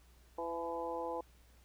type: harmonic tone with a mistuned harmonic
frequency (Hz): 167.5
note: E3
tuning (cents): +28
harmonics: 2 / 3 / 4 / 5 / 6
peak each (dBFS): -45 / -40 / -46 / -42 / -45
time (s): 0.38-1.21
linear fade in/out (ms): 5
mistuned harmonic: 5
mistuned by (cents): +24
effects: added 60 Hz sine -61 dBFS peak until 1.64 s + pink hiss -68 dBFS RMS until 1.64 s